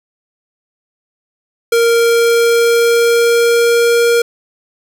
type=tone with pitch glide; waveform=square; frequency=465.3 to 470.2 Hz; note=A#4 to A#4; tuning=-3 to +15 cents; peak=-9 dBFS; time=1.72-4.22 s; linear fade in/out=5 ms; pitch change=+18 cents; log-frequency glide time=1.96-4.04 s; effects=none